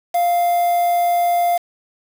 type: tone with quantisation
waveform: triangle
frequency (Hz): 698.5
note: F5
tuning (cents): 0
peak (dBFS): -12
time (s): 0.14-1.58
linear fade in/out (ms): 10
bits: 5
effects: none